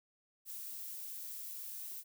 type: noise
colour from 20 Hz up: violet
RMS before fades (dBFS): -45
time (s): 0.45-2.04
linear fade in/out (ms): 50
effects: none